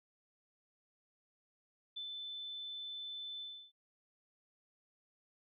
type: tone with ADSR envelope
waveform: sine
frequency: 3520 Hz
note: A7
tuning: in tune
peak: -40 dBFS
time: 1.96-3.72 s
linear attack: 11 ms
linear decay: 97 ms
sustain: -2 dB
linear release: 310 ms
effects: none